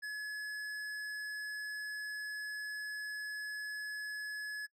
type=tone with tanh clipping; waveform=sine; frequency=1701 Hz; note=G#6; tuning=41 cents sharp; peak=-40 dBFS; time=0.02-4.67 s; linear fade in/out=20 ms; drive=13 dB; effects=noise-tail reverb RT60 0.1 s tail -25 dB re dry